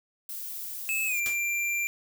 violet noise, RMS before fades -37 dBFS, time 0.29-1.2 s, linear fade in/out 2 ms
square tone with pitch glide, 2600 to 2370 Hz, E7 to D7, -24 to +15 cents, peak -27 dBFS, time 0.89-1.87 s, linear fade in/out 0 ms, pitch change -161 cents, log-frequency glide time 1.06-1.18 s
white noise with exponential decay, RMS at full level -32 dBFS, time 1.26-1.45 s, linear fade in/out 0 ms, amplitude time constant 40 ms
effects none

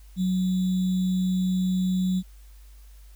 sine tone with sample-and-hold, 185 Hz, F#3, in tune, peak -21 dBFS, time 0.16-2.23 s, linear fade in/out 50 ms, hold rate 3675 Hz, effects added 50 Hz sine -45 dBFS peak until 3.15 s + white hiss -60 dBFS RMS until 3.15 s

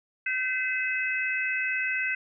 sine tone cluster, 1537 / 2037 / 2581 Hz, G6 / C7 / E7, -35 / -47 / -37 cents, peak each -30 / -30 / -30 dBFS, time 0.26-2.15 s, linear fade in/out 5 ms, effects none

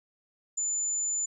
sine tone, 7040 Hz, A8, in tune, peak -27 dBFS, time 0.57-1.26 s, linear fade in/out 10 ms, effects none

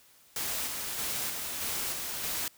white noise with tremolo, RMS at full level -33 dBFS, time 0.36-2.48 s, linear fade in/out 2 ms, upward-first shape square, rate 1.6 Hz, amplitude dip 30%, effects white hiss -60 dBFS RMS until 2.57 s

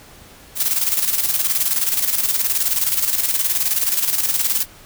blue noise with tremolo, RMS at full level -17 dBFS, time 0.55-4.66 s, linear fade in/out 50 ms, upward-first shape square, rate 19 Hz, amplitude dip 55%, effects pink hiss -44 dBFS RMS until 4.85 s

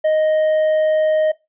triangle tone, 622.3 Hz, D#5, in tune, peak -11 dBFS, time 0.04-1.32 s, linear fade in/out 10 ms, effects noise-tail reverb RT60 0.2 s tail -19 dB re dry + resampled to 8000 Hz

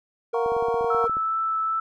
triangle tone, 466.2 Hz, A#4, in tune, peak -21 dBFS, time 0.33-1.08 s, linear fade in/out 10 ms
sine chord, Gb major seventh, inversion third, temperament equal, 698.5 / 740 / 932.3 / 1108.7 Hz, F5 / Gb5 / Bb5 / Db6, 0 / 0 / 0 / 0 cents, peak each -31 dBFS, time 0.34-1.06 s, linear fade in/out 5 ms
clicks, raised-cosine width 2 ms, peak -25 dBFS, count 12, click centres 0.461 / 0.52 / 0.566 / 0.625 / 0.685 / 0.743 / 0.81 / 0.845 / 0.947 / 1.042 / 1.096 / 1.169 s
sine tone with vibrato, 1317 Hz, E6, 2 cents flat, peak -22 dBFS, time 0.9-1.8 s, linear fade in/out 5 ms, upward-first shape triangle, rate 2.5 Hz, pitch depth 8 cents each way
effects none

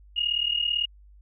sine tone pair together, 2843 / 2881 Hz, F7 / F#7, +30 / -47 cents, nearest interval unison, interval 23 cents, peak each -26 dBFS, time 0.16-0.86 s, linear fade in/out 10 ms, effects added 50 Hz sine -49 dBFS peak until 1.21 s

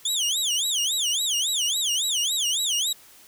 25% pulse tone with vibrato, 3322 Hz, G#7, in tune, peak -18 dBFS, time 0.05-2.93 s, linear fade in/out 5 ms, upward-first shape sine, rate 3.6 Hz, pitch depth 280 cents each way, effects white hiss -51 dBFS RMS until 3.27 s

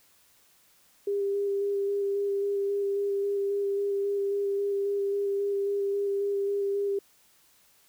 sine tone with vibrato, 400.2 Hz, G4, 36 cents sharp, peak -25 dBFS, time 1.07-6.99 s, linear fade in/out 5 ms, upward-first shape square, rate 3.7 Hz, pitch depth 11 cents each way, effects white hiss -62 dBFS RMS until 7.88 s

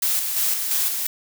blue noise with tremolo, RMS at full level -21 dBFS, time 0.02-1.07 s, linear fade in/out 5 ms, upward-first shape square, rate 2.9 Hz, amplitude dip 40%, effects none

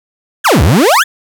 35% pulse exponential two-way sweep, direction down then up, 1831 to 65.5 to 1831 Hz, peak -4 dBFS, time 0.44-1.04 s, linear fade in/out 20 ms, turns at 0.63 s, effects 7-bit

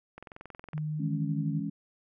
click train, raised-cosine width 0.5 ms, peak -29 dBFS, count 14, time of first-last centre 0.18-0.779 s, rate 21.7 Hz
sine tone, 153 Hz, D#3, 29 cents flat, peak -30 dBFS, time 0.73-1.61 s, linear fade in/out 20 ms
sine chord, C# minor, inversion first, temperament equal, 164.81 / 207.7 / 277.2 Hz, E3 / G#3 / C#4, 0 / 0 / 0 cents, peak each -35 dBFS, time 0.99-1.7 s, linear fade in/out 10 ms
effects none

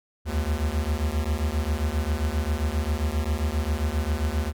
square beating tone pair, 71.5 / 79 Hz, D2 / D#2, -46 / +27 cents, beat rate 7.5 Hz, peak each -27 dBFS, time 0.25-4.53 s, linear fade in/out 50 ms, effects none

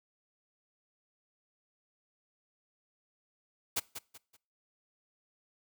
white noise with echo, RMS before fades -31 dBFS, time 3.76-3.8 s, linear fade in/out 10 ms, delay 190 ms, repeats 3, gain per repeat -10 dB, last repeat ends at 4.37 s, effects noise-tail reverb RT60 0.4 s tail -23 dB re dry

